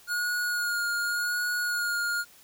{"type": "tone with vibrato", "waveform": "square", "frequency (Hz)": 1436, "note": "F6", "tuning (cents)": 48, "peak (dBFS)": -27, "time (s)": [0.07, 2.25], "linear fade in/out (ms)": 50, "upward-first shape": "sine", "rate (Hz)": 0.88, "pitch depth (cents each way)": 21, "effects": ["white hiss -55 dBFS RMS until 2.43 s"]}